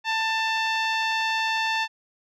10% pulse tone with low-pass filter, 889 Hz, A5, 18 cents sharp, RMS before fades -25 dBFS, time 0.04-1.88 s, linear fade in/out 50 ms, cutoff 3600 Hz, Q 0.62, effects none

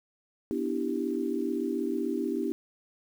sine chord, E minor seventh, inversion second, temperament equal, 246.9 / 293.7 / 329.6 / 392 Hz, B3 / D4 / E4 / G4, 0 / 0 / 0 / 0 cents, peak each -33 dBFS, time 0.51-2.52 s, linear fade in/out 0 ms, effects 9-bit

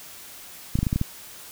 clicks, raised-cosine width 5 ms, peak -10 dBFS, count 7, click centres 0.755 / 0.789 / 0.83 / 0.868 / 0.929 / 0.96 / 1.014 s, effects white hiss -43 dBFS RMS until 1.51 s

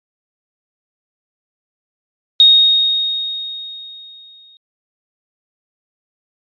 sine tone with exponential decay, 3729 Hz, A#7, in tune, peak -3 dBFS, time 2.4-4.57 s, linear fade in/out 1 ms, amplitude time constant 470 ms, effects MP3 48 kbps

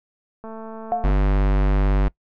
click train, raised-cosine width 1 ms, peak -23 dBFS, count 149, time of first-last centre 0.44-1.107 s, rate 222 Hz
sine tone with exponential decay, 709 Hz, F5, 26 cents sharp, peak -15 dBFS, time 0.92-1.19 s, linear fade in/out 0 ms, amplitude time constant 57 ms
square tone, 49 Hz, G1, in tune, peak -16 dBFS, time 1.04-2.08 s, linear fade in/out 0 ms
effects noise-tail reverb RT60 0.1 s tail -22 dB re dry + low-pass 2000 Hz 12 dB/octave

